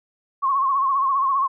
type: tone with vibrato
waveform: sine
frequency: 1086 Hz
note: C#6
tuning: 36 cents flat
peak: -17 dBFS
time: 0.42-1.48 s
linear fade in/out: 20 ms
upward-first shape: sine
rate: 15 Hz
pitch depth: 69 cents each way
effects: none